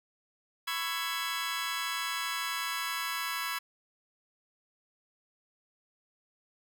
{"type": "chord", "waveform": "20% pulse", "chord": "C# minor seventh", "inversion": "third", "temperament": "just", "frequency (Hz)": [997.9, 1108.7, 1330.5, 1663.1], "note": ["B5", "C#6", "E6", "G#6"], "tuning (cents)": [18, 0, 16, 2], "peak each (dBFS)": [-34, -33, -33, -32], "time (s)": [0.67, 3.59], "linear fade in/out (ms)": 10, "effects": []}